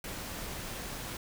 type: noise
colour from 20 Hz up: pink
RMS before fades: -40 dBFS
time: 0.04-1.17 s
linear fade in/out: 2 ms
effects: none